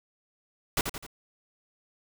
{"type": "noise with echo", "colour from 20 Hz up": "pink", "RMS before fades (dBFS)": -26, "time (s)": [0.77, 0.81], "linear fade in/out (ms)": 2, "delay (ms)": 85, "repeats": 3, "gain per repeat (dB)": -6, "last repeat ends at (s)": 1.065, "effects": []}